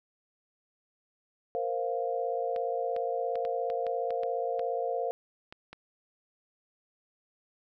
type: chord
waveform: sine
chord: Bb suspended second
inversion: none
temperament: equal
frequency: 466.2 / 523.3 / 698.5 Hz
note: Bb4 / C5 / F5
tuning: 0 / 0 / 0 cents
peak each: -33 dBFS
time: 1.55-5.11 s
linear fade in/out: 0 ms
type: clicks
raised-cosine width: 0.3 ms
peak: -28 dBFS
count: 11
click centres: 2.562 / 2.964 / 3.356 / 3.451 / 3.701 / 3.867 / 4.106 / 4.234 / 4.594 / 5.525 / 5.73 s
effects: none